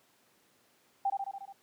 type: tone with echo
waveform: sine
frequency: 789 Hz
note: G5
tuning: 11 cents sharp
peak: -26 dBFS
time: 1.05-1.1 s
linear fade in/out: 5 ms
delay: 71 ms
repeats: 6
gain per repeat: -3 dB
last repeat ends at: 1.526 s
effects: pink hiss -67 dBFS RMS until 1.62 s + high-pass 200 Hz 12 dB/octave